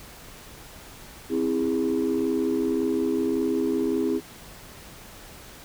sine chord, C augmented, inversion none, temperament just, 261.6 / 327 / 408.8 Hz, C4 / E4 / G#4, 0 / -14 / -27 cents, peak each -25 dBFS, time 1.29-4.21 s, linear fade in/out 50 ms, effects tanh soft clip ceiling -16 dBFS + pink hiss -45 dBFS RMS until 5.64 s

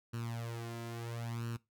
sawtooth tone with flanger, 116.54 Hz, A#2, in tune, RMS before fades -41 dBFS, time 0.13-1.57 s, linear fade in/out 10 ms, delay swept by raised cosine 0.7 to 3 ms, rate 0.74 Hz, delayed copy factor +0.8, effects noise-tail reverb RT60 0.2 s tail -20 dB re dry

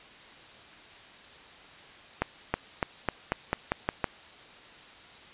accelerating click train, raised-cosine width 0.5 ms, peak -10 dBFS, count 9, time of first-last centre 2.22-4.043 s, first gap 320 ms, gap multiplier 0.9, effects white hiss -50 dBFS RMS until 5.33 s + resampled to 8000 Hz

